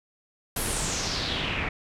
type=noise with low-pass filter sweep; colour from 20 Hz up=pink; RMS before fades=-29 dBFS; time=0.56-1.69 s; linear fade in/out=5 ms; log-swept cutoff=12000 to 2100 Hz; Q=3.7; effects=none